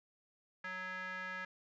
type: tone with band-pass filter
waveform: square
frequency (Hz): 185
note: F#3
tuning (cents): 0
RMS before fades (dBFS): -43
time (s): 0.64-1.45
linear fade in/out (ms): 5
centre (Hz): 1700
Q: 4.1
effects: resampled to 16000 Hz